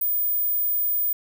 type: tone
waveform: sine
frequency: 15030 Hz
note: A#9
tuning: 13 cents sharp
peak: -20 dBFS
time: 0.01-1.13 s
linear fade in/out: 5 ms
effects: none